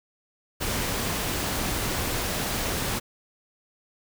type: noise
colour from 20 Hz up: pink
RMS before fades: -28 dBFS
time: 0.6-3 s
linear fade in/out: 20 ms
effects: none